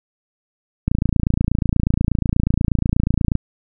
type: click train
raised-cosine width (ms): 5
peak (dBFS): -4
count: 71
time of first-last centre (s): 0.88-3.353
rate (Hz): 28.3
effects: none